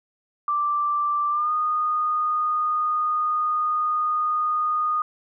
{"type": "tone with pitch glide", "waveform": "sine", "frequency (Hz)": [1174.7, 1231], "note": ["D6", "D#6"], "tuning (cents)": [0, -19], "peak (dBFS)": -20, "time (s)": [0.48, 5.02], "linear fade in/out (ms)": 2, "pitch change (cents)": 81, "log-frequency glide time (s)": [1.3, 1.52], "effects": []}